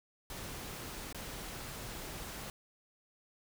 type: noise with dropouts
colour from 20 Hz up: pink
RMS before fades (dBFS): -44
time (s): 0.3-2.5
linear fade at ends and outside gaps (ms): 1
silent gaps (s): 1.127-1.146
effects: none